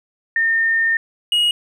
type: tone pair in turn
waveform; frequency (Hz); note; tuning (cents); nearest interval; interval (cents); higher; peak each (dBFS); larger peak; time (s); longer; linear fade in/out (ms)
sine / triangle; 1819 / 2887; A#6 / F#7; -43 / -43; minor sixth; 800; second; -14 / -12; second; 0.36-0.97 / 1.32-1.51; first; 2
effects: none